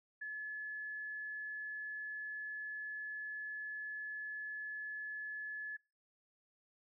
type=tone; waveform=sine; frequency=1714 Hz; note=A6; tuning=46 cents flat; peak=-40 dBFS; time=0.21-5.77 s; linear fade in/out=10 ms; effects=noise-tail reverb RT60 0.3 s tail -24 dB re dry